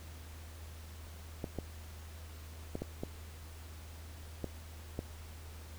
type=clicks; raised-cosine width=2 ms; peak=-23 dBFS; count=7; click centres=1.442 / 1.587 / 2.754 / 2.82 / 3.035 / 4.443 / 4.991 s; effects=added 79 Hz sine -47 dBFS peak until 5.78 s + pink hiss -55 dBFS RMS until 5.78 s